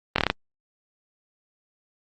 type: slowing click train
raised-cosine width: 0.3 ms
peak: -3 dBFS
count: 6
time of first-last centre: 0.16-0.3 s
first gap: 23 ms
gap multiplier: 1.1
effects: Opus 32 kbps